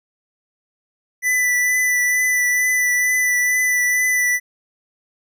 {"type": "tone with vibrato", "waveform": "square", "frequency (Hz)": 1986, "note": "B6", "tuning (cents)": 9, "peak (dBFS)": -16, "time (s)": [1.22, 4.4], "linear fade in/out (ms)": 50, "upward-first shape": "triangle", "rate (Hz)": 2.2, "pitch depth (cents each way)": 19, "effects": []}